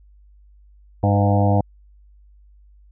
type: harmonic tone with a mistuned harmonic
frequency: 100.9 Hz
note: G#2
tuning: 49 cents flat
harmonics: 1 / 2 / 3 / 5 / 6 / 7 / 8 / 9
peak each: -16 / -22 / -25 / -25 / -26 / -24 / -27 / -32 dBFS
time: 1.03-1.61 s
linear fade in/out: 5 ms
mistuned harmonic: 6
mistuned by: +31 cents
effects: added 50 Hz sine -47 dBFS peak until 2.91 s